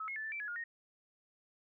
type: tone with pitch steps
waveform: sine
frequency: 1291 / 2164 / 1748 / 1766 / 2335 / 1688 / 1424 / 1859 Hz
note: E6 / C#7 / A6 / A6 / D7 / G#6 / F6 / A#6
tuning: -37 / -42 / -12 / +6 / -11 / +28 / +33 / -5 cents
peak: -38 dBFS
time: 0-0.64 s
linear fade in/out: 5 ms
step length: 80 ms
effects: none